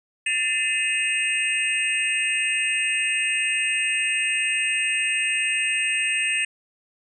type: tone cluster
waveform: sine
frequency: 1778 / 2061 / 2543 / 2796 / 8420 Hz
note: A6 / C7 / D#7 / F7 / C9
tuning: +18 / -27 / +37 / +1 / +10 cents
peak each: -29 / -31 / -23 / -28 / -30 dBFS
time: 0.26-6.45 s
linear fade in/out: 5 ms
effects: none